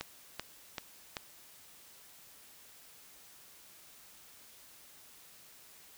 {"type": "click train", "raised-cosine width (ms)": 0.2, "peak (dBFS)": -19, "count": 4, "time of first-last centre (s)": [0.01, 1.168], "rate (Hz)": 2.59, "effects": ["white hiss -57 dBFS RMS until 5.97 s"]}